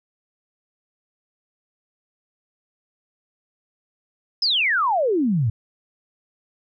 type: exponential sweep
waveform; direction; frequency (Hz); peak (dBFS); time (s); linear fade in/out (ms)
sine; down; 5274 to 102.2; -17; 4.42-5.5; 5
effects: none